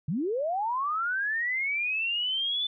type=linear sweep; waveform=sine; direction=up; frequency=130 to 3520 Hz; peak=-26 dBFS; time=0.08-2.67 s; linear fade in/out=5 ms; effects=none